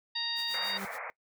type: harmonic tone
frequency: 932.3 Hz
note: A#5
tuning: in tune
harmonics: 1 / 2 / 3 / 4 / 5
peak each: -44 / -40 / -42 / -33 / -35 dBFS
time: 0.15-0.78 s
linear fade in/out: 10 ms
type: noise with tremolo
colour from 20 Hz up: white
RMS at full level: -46 dBFS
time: 0.35-0.99 s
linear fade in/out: 50 ms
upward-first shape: sine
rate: 6.9 Hz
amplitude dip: 80%
type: tone with exponential growth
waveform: 35% pulse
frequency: 196 Hz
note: G3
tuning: in tune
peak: -35 dBFS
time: 0.46-0.85 s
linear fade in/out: 2 ms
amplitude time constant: 84 ms
type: band-pass noise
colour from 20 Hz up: white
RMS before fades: -40 dBFS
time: 0.54-1.1 s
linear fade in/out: 0 ms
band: 470 to 2300 Hz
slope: 96 dB/octave
effects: noise-tail reverb RT60 0.1 s tail -21 dB re dry